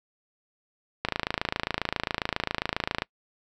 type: click train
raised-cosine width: 0.3 ms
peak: -9 dBFS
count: 55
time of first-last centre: 1.05-3.021 s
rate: 27.4 Hz
effects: noise-tail reverb RT60 0.1 s tail -25 dB re dry